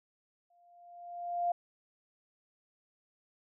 sine tone with exponential growth, 698.5 Hz, F5, in tune, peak -26 dBFS, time 0.5-1.52 s, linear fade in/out 5 ms, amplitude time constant 220 ms, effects none

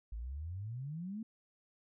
sine exponential sweep, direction up, 51.9 to 230 Hz, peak -39 dBFS, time 0.12-1.23 s, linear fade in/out 5 ms, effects none

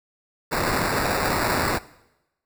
blue noise with sample-and-hold, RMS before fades -23 dBFS, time 0.51-1.79 s, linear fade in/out 20 ms, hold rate 3150 Hz, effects noise-tail reverb RT60 0.9 s tail -19 dB re dry

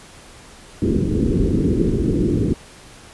white low-pass noise, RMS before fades -18 dBFS, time 0.82-2.54 s, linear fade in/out 2 ms, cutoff 400 Hz, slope 48 dB/octave, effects pink hiss -43 dBFS RMS until 3.13 s + resampled to 24000 Hz

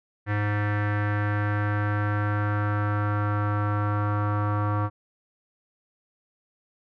square tone with low-pass filter sweep, 103.83 Hz, G#2, in tune, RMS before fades -25 dBFS, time 0.26-4.9 s, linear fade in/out 50 ms, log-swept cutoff 1800 to 1200 Hz, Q 4.3, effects none

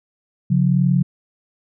sine tone pair together, 138.59 / 179.38 Hz, C#3 / F3, 0 / +47 cents, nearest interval major third, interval 447 cents, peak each -16 dBFS, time 0.5-1.03 s, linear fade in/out 10 ms, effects none

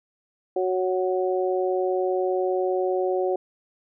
harmonic tone, 185 Hz, F#3, in tune, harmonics 2 / 3 / 4, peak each -23 / -27 / -29 dBFS, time 0.56-3.36 s, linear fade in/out 5 ms, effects none

